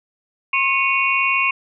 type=tone cluster; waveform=sine; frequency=1073 / 2223 / 2480 / 2747 Hz; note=C6 / C#7 / D#7 / F7; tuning=+43 / +4 / -6 / -29 cents; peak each=-21 dBFS; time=0.53-1.51 s; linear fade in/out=5 ms; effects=none